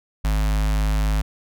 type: tone with notch filter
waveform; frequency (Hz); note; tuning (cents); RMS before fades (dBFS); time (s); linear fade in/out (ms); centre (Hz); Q
square; 51.91; G#1; 0; -20; 0.24-1.22; 10; 390; 1.2
effects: none